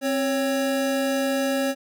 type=tone pair together; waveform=square; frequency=265.3 / 554.4 Hz; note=C4 / C#5; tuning=+24 / 0 cents; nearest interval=octave + minor second; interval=1276 cents; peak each=-25 dBFS; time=0.01-1.75 s; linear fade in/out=50 ms; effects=none